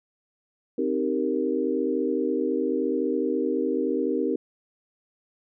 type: chord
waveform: sine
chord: C minor seventh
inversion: none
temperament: equal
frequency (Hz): 261.6 / 311.1 / 392 / 466.2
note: C4 / Eb4 / G4 / Bb4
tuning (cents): 0 / 0 / 0 / 0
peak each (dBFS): -28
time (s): 0.78-4.36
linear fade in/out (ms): 5
effects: none